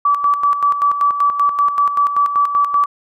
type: tone with tremolo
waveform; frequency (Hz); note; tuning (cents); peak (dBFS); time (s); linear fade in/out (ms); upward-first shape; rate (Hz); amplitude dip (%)
sine; 1152; D6; -34; -10; 0.05-2.86; 5; square; 5.2; 60
effects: none